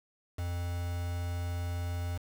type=tone with quantisation; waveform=triangle; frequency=87.31 Hz; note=F2; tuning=in tune; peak=-30 dBFS; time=0.38-2.18 s; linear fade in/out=10 ms; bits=7; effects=none